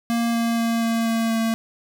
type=tone with pitch steps; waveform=square; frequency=233.1 / 231.6 / 230.2 / 228.7 / 227.3 / 225.8 Hz; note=A#3 / A#3 / A#3 / A#3 / A#3 / A3; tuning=0 / -11 / -22 / -33 / -43 / +45 cents; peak=-20 dBFS; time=0.1-1.54 s; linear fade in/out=0 ms; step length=240 ms; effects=none